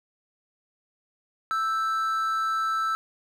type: tone pair together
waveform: triangle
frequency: 1320 / 1561.8 Hz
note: E6 / G6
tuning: +2 / -7 cents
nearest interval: minor third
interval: 291 cents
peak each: -22 / -33 dBFS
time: 1.51-2.95 s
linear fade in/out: 0 ms
effects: none